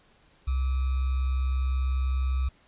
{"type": "tone with sample-and-hold", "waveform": "sine", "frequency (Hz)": 65.4, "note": "C2", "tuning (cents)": 0, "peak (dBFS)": -23, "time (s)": [0.47, 2.49], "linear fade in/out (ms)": 10, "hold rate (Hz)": 1225, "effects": ["pink hiss -61 dBFS RMS until 2.67 s", "resampled to 8000 Hz"]}